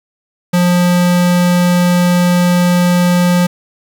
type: tone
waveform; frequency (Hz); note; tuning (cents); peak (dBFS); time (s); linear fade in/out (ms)
square; 177.1; F3; +24; -9; 0.53-3.47; 10
effects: 7-bit